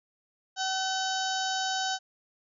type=harmonic tone; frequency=760 Hz; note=F#5; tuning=46 cents sharp; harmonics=1 / 2 / 4 / 5 / 6 / 7 / 8 / 9; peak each=-31 / -34 / -37 / -38 / -39 / -39 / -40 / -41 dBFS; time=0.56-1.99 s; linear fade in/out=50 ms; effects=none